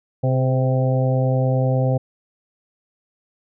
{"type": "harmonic tone with a mistuned harmonic", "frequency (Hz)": 130, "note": "C3", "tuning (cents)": -11, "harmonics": [1, 2, 3, 4, 5, 6], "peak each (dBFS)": [-17, -27, -32, -23, -29, -31], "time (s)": [0.23, 1.98], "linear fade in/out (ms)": 10, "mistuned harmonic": 3, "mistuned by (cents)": 57, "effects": []}